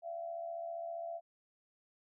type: tone with amplitude modulation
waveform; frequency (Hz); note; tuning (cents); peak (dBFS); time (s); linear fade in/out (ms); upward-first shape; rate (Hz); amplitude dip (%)
sine; 675; E5; +41; -36; 0.02-1.21; 50; sine; 75.1; 60
effects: none